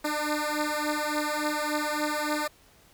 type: beating tone pair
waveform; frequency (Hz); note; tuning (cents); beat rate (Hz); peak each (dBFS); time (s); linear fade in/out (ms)
10% pulse; 298.6 / 302.1; D4 / D4; +29 / +49; 3.5; -21 / -22; 0.04-2.48; 10
effects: pink hiss -58 dBFS RMS until 2.93 s